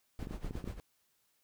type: noise with tremolo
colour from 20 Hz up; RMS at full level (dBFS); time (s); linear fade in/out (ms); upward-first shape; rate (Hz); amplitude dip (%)
brown; -40; 0.19-0.8; 0; sine; 8.4; 80
type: clicks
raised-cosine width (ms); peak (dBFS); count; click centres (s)
3; -28; 8; 0.228 / 0.271 / 0.31 / 0.446 / 0.509 / 0.554 / 0.642 / 0.676
effects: white hiss -75 dBFS RMS until 1.43 s